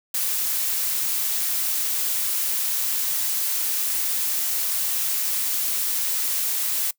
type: noise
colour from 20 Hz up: blue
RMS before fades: -24 dBFS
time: 0.14-6.91 s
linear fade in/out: 5 ms
effects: noise-tail reverb RT60 0.1 s tail -22 dB re dry